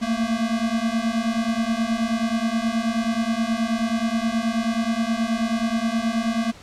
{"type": "beating tone pair", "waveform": "square", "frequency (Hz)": [222.6, 232], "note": ["A3", "A#3"], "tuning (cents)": [20, -8], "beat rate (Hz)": 9.4, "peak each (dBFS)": [-25, -24], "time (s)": [0.01, 6.52], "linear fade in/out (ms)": 20, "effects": ["pink hiss -45 dBFS RMS until 6.62 s", "low-pass 7000 Hz 12 dB/octave"]}